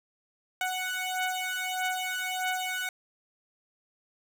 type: beating tone pair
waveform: 15% pulse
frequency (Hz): 740 / 741.6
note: F#5 / F#5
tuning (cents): 0 / +4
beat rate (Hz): 1.6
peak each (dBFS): -26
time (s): 0.61-2.89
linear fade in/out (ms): 2
effects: none